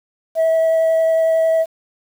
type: tone with vibrato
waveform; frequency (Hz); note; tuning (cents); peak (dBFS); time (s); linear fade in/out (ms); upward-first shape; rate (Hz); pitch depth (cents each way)
sine; 649; E5; -27; -10; 0.35-1.66; 50; triangle; 11; 9
effects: tanh soft clip ceiling -11 dBFS + 7-bit